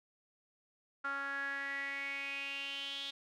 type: tone with band-pass filter sweep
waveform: sawtooth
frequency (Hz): 277.7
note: C#4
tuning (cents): +3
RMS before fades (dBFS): -40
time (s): 1.04-3.11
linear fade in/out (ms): 10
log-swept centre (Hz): 1400 to 3500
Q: 7.8
effects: none